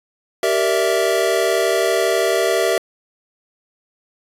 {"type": "chord", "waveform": "square", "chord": "E half-diminished seventh", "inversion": "first", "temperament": "equal with one note detuned", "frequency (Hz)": [387.9, 466.2, 587.3, 659.3], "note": ["G4", "Bb4", "D5", "E5"], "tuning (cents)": [-18, 0, 0, 0], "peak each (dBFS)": [-21, -22, -25, -20], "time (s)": [0.43, 2.78], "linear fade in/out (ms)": 2, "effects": ["resampled to 32000 Hz"]}